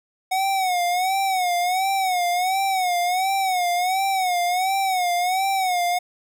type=tone with vibrato; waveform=square; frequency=740 Hz; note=F#5; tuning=in tune; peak=-20 dBFS; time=0.31-5.99 s; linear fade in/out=10 ms; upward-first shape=sine; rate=1.4 Hz; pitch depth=96 cents each way; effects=none